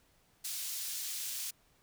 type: high-pass noise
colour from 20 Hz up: pink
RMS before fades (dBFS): -39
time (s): 0.44-1.51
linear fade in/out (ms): 10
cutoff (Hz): 4600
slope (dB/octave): 12
effects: pink hiss -69 dBFS RMS until 1.82 s